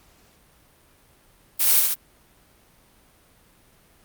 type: noise with echo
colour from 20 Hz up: blue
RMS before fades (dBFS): -19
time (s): 1.59-1.81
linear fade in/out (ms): 20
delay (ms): 69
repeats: 2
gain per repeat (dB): -2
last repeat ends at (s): 1.948
effects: pink hiss -57 dBFS RMS until 4.04 s + Opus 48 kbps